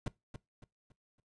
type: noise with echo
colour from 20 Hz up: brown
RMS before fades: -34 dBFS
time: 0.06-0.08 s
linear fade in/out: 2 ms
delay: 280 ms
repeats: 4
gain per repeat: -9 dB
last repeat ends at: 1.2 s
effects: noise-tail reverb RT60 0.2 s tail -21 dB re dry + resampled to 22050 Hz